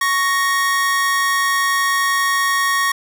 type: tone pair together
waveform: 45% pulse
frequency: 1108.7 / 1864.6 Hz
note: C#6 / A#6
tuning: 0 / 0 cents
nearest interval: major sixth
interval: 900 cents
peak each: -18 dBFS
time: 0.01-2.92 s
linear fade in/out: 5 ms
effects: none